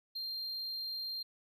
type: tone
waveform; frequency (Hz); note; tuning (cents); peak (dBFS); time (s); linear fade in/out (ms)
triangle; 4186; C8; 0; -36; 0.15-1.23; 10
effects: none